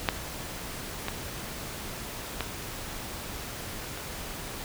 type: clicks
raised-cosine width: 0.3 ms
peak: -6 / -13 / -13 / -23 dBFS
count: 4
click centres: 0.088 / 1.084 / 2.407 / 3.975 s
effects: pink hiss -38 dBFS RMS until 4.64 s